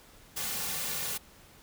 white noise with comb filter, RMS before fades -34 dBFS, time 0.36-1.18 s, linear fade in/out 10 ms, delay 3.1 ms, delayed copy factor -0.6, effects pink hiss -56 dBFS RMS until 1.62 s

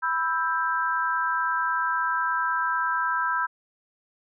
sine chord, E minor, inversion second, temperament just, 988.9 / 1318.5 / 1582.2 Hz, B5 / E6 / G6, +2 / 0 / +16 cents, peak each -27 dBFS, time 0.02-3.47 s, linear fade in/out 20 ms, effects none

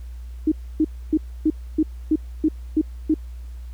sine tone bursts, 311.3 Hz, D#4, 1 cent sharp, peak -14 dBFS, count 9, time 0.47-3.142 s, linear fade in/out 5 ms, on 48 ms, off 280 ms, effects added 60 Hz sine -32 dBFS peak until 3.73 s + pink hiss -57 dBFS RMS until 3.73 s

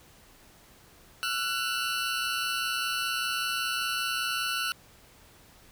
20% pulse tone pair together, 1351 / 1476.1 Hz, E6 / F#6, +42 / -5 cents, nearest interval major second, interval 153 cents, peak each -26 dBFS, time 1.23-4.72 s, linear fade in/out 0 ms, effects pink hiss -56 dBFS RMS until 5.71 s

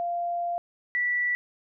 sine tone pair in turn, 694 / 1958.4 Hz, F5 / B6, -11 / -15 cents, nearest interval octave + tritone, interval 1796 cents, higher second, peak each -26 / -23 dBFS, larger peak second, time 0-0.58 / 0.95-1.35 s, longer first, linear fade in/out 0 ms, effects none

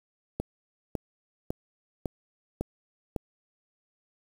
click train, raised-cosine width 2 ms, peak -16 dBFS, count 6, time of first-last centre 0.4-3.162 s, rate 1.81 Hz, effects 7-bit

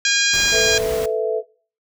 harmonic tone, 813 Hz, G#5, 37 cents flat, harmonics 2 / 3 / 4 / 5 / 6 / 7 / 8 / 9, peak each -20 / -22 / -23 / -24 / -25 / -25 / -26 / -27 dBFS, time 0.05-0.78 s, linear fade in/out 2 ms
pink noise, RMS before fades -30 dBFS, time 0.33-1.06 s, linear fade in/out 5 ms
sine chord, A suspended second, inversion none, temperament just, 440 / 495 / 660 Hz, A4 / B4 / E5, 0 / +4 / +2 cents, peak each -20 / -24 / -23 dBFS, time 0.51-1.43 s, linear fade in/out 50 ms
effects noise-tail reverb RT60 0.4 s tail -20 dB re dry

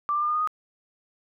sine tone with pitch steps, 1174.7 / 1188.3 / 1202.2 / 1216.1 / 1230.3 / 1244.6 Hz, D6 / D6 / D6 / D#6 / D#6 / D#6, 0 / +20 / +40 / -40 / -20 / 0 cents, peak -22 dBFS, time 0.09-0.474 s, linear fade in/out 0 ms, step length 64 ms, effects none

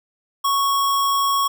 sine tone with sample-and-hold, 1108.7 Hz, C#6, in tune, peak -16 dBFS, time 0.44-1.48 s, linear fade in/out 10 ms, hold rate 4410 Hz, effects none

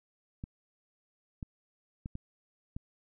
clicks, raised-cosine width 5 ms, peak -26 dBFS, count 5, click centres 0.439 / 1.428 / 2.059 / 2.154 / 2.765 s, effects none

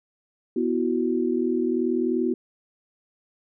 sine chord, B suspended fourth, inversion none, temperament equal, 246.9 / 329.6 / 370 Hz, B3 / E4 / F#4, 0 / 0 / 0 cents, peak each -25 / -26 / -25 dBFS, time 0.56-2.34 s, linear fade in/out 5 ms, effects none

